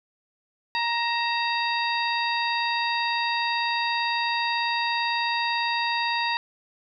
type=harmonic tone with a mistuned harmonic; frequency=938 Hz; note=A#5; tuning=11 cents sharp; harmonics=1 / 2 / 3 / 4 / 5; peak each=-26 / -29 / -31 / -32 / -33 dBFS; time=0.75-6.37 s; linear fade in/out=0 ms; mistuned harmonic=3; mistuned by=-85 cents; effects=none